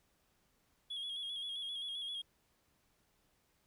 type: tone with vibrato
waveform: triangle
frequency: 3322 Hz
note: G#7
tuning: in tune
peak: -37 dBFS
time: 0.9-2.22 s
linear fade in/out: 10 ms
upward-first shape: square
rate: 7.6 Hz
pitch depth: 37 cents each way
effects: tanh soft clip ceiling -34 dBFS + pink hiss -75 dBFS RMS until 3.66 s